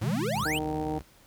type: exponential sweep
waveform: square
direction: up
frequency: 95.3 to 3248 Hz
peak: -29 dBFS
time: 0.01-0.59 s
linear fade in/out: 10 ms
type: chord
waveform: sine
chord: G# minor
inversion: first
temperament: equal with one note detuned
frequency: 121.56 / 155.56 / 207.7 Hz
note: B2 / D#3 / G#3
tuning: -27 / 0 / 0 cents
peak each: -35 / -35 / -34 dBFS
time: 0.02-0.44 s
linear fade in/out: 5 ms
type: tone with vibrato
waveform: sawtooth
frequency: 71.4 Hz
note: D2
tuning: 48 cents flat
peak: -35 dBFS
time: 0.35-1.02 s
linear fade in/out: 0 ms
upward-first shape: square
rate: 15 Hz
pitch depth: 240 cents each way
type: harmonic tone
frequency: 154.2 Hz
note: D#3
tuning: 15 cents flat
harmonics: 1 / 2 / 3 / 4 / 5 / 6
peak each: -37 / -32 / -35 / -42 / -35 / -43 dBFS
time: 0.45-0.99 s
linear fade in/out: 10 ms
effects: pink hiss -58 dBFS RMS until 1.26 s